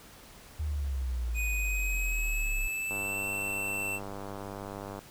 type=exponential sweep; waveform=sine; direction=down; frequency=77.78 to 32.77 Hz; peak=-29 dBFS; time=0.59-2.68 s; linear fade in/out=10 ms
type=tone with pitch glide; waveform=square; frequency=2489 to 2683 Hz; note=D#7 to E7; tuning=0 to +30 cents; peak=-32 dBFS; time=1.34-4 s; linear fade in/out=50 ms; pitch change=+130 cents; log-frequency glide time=1.53-3.27 s
type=click train; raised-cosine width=1 ms; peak=-26 dBFS; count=208; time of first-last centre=2.91-4.99 s; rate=99.5 Hz
effects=pink hiss -52 dBFS RMS until 5.1 s